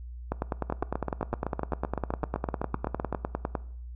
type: two click trains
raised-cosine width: 1 ms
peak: -15 / -14 dBFS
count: 20 / 33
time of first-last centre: 0.7-3.127 / 0.32-3.552 s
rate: 7.83 / 9.9 Hz
effects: noise-tail reverb RT60 0.6 s tail -19 dB re dry + added 60 Hz sine -38 dBFS peak until 3.95 s